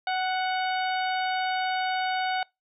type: harmonic tone with a mistuned harmonic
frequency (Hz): 740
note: F#5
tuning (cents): 0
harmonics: 1 / 2 / 3 / 4 / 5 / 6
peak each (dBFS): -26 / -32 / -36 / -38 / -40 / -42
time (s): 0.07-2.43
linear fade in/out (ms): 2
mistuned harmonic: 1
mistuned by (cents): +17
effects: noise-tail reverb RT60 0.2 s tail -25 dB re dry